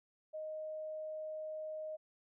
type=tone; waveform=sine; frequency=622.3 Hz; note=D#5; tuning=in tune; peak=-40 dBFS; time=0.33-1.97 s; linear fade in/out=20 ms; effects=none